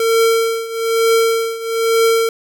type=tone with tremolo; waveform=square; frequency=454.6 Hz; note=A#4; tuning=43 cents flat; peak=-10 dBFS; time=0-2.29 s; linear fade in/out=2 ms; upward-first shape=triangle; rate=1.1 Hz; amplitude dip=85%; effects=none